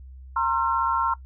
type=tone cluster; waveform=sine; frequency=924 / 1061 / 1357 Hz; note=A#5 / C6 / E6; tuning=-16 / +24 / +50 cents; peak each=-25 dBFS; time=0.36-1.14 s; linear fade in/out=5 ms; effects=noise-tail reverb RT60 0.1 s tail -19 dB re dry + added 65 Hz sine -40 dBFS peak until 1.25 s